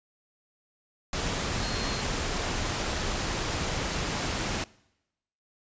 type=tone in noise; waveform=sine; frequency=4241 Hz; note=C8; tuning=23 cents sharp; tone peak=-38 dBFS; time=1.63-2.01 s; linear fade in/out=2 ms; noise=pink; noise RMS=-30 dBFS; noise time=1.13-4.64 s; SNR=-11 dB; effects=noise-tail reverb RT60 0.9 s tail -23 dB re dry + resampled to 16000 Hz